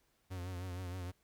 45% pulse tone with vibrato, 90.7 Hz, F#2, 34 cents flat, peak -40 dBFS, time 0.3-1.12 s, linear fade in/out 20 ms, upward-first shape triangle, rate 6.4 Hz, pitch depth 72 cents each way, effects pink hiss -75 dBFS RMS until 1.23 s

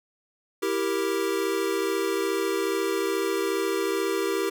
square chord, E diminished, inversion none, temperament equal, 329.6 / 392 / 466.2 Hz, E4 / G4 / Bb4, 0 / 0 / 0 cents, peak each -31 / -27 / -31 dBFS, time 0.62-4.5 s, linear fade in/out 10 ms, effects none

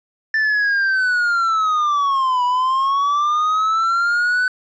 triangle linear two-way sweep, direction down then up, 1774 to 977 to 1507 Hz, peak -13 dBFS, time 0.34-4.48 s, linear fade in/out 2 ms, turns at 2.44 s, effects resampled to 16000 Hz + 9-bit

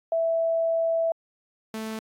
sine / sawtooth tone pair in turn, 659.3 / 220 Hz, E5 / A3, 0 / 0 cents, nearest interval octave + perfect fifth, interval 1900 cents, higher first, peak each -21 / -27 dBFS, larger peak first, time 0.12-1.12 / 1.74-1.99 s, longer first, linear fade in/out 2 ms, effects AAC 48 kbps

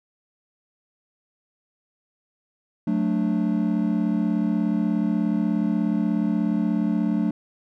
triangle chord, D major, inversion first, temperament just, 183.54 / 220.2 / 293.7 Hz, F#3 / A3 / D4, -14 / +2 / 0 cents, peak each -23 / -21 / -24 dBFS, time 2.87-7.31 s, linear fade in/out 5 ms, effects none

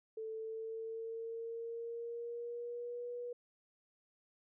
sine tone with pitch glide, 441.8 to 484.6 Hz, A4 to B4, +7 to -33 cents, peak -40 dBFS, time 0.17-3.33 s, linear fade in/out 5 ms, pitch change +160 cents, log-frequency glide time 0.34-3.1 s, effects none

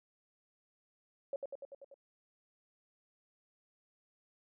sine tone with echo, 554.4 Hz, C#5, in tune, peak -34 dBFS, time 1.33-1.36 s, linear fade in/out 2 ms, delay 97 ms, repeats 6, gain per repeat -3 dB, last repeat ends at 1.942 s, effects none

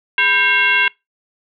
sine tone with frequency modulation, 2162 Hz, C#7, 44 cents flat, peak -11 dBFS, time 0.18-0.88 s, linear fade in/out 2 ms, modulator 584 Hz, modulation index 1.5, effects noise-tail reverb RT60 0.2 s tail -24 dB re dry

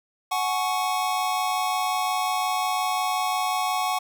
square chord, F# suspended second, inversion none, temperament equal with one note detuned, 740 / 845.6 / 1108.7 Hz, F#5 / G#5 / C#6, 0 / +31 / 0 cents, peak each -27 / -30 / -28 dBFS, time 0.31-3.99 s, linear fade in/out 10 ms, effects none

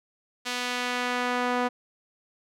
sawtooth tone with band-pass filter sweep, 246.9 Hz, B3, in tune, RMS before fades -28 dBFS, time 0.45-1.69 s, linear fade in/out 20 ms, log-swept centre 3800 to 930 Hz, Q 0.75, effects none

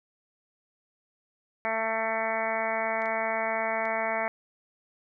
harmonic tone, 223 Hz, A3, 23 cents sharp, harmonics 1 / 2 / 3 / 4 / 5 / 6 / 7 / 8 / 9 / 10, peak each -41 / -40 / -30 / -33 / -39 / -38 / -41 / -37 / -36 / -35 dBFS, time 1.65-4.28 s, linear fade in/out 0 ms
clicks, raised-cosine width 0.2 ms, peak -33 dBFS, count 3, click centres 3.02 / 3.058 / 3.854 s
effects none

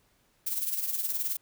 violet noise with tremolo, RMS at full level -28 dBFS, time 0.46-1.37 s, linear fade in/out 10 ms, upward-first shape triangle, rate 19 Hz, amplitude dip 70%, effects pink hiss -68 dBFS RMS until 1.41 s

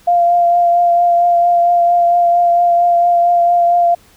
sine tone with vibrato, 695 Hz, F5, 9 cents flat, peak -8 dBFS, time 0.07-3.95 s, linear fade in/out 10 ms, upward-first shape triangle, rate 4.4 Hz, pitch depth 19 cents each way, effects pink hiss -48 dBFS RMS until 4.16 s

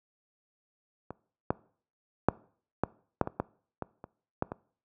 clicks, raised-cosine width 1 ms, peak -24 / -11 / -6 / -11 / -9 / -19 / -14 / -19 / -28 / -13 / -21 dBFS, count 11, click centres 1.106 / 1.505 / 2.286 / 2.836 / 3.213 / 3.274 / 3.4 / 3.823 / 4.041 / 4.424 / 4.519 s, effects noise-tail reverb RT60 0.5 s tail -22 dB re dry + high-pass 80 Hz 12 dB/octave

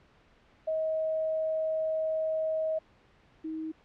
sine tone pair in turn, 634 / 317 Hz, D#5 / D#4, +32 / +32 cents, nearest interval octave, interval 1200 cents, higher first, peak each -27 / -33 dBFS, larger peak first, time 0.67-2.79 / 3.44-3.72 s, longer first, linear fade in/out 10 ms, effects pink hiss -62 dBFS RMS until 3.84 s + low-pass 3000 Hz 12 dB/octave

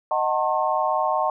sine chord, D# diminished seventh, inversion none, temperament just, 622.3 / 746.7 / 896 / 1075.3 Hz, D#5 / F#5 / A5 / C6, 0 / +16 / +31 / +47 cents, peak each -25 dBFS, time 0.11-1.3 s, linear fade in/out 2 ms, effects none

